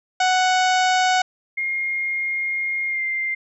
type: harmonic tone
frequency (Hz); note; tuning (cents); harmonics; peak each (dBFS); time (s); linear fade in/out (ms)
741; F#5; +2; 1 / 2 / 3 / 4 / 5 / 6 / 7 / 8 / 9 / 10; -17 / -23 / -27 / -29 / -31 / -33 / -34 / -35 / -36 / -37; 0.2-1.22; 5
type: tone with pitch glide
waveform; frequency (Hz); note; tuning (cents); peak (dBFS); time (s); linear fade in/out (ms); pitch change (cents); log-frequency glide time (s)
sine; 2133 to 2096; C7 to C7; +33 to +2; -21; 1.57-3.35; 10; -31; 2.87-3.03
effects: none